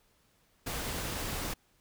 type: noise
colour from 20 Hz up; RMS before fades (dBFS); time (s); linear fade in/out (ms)
pink; -36; 0.66-1.54; 10
effects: pink hiss -69 dBFS RMS until 1.8 s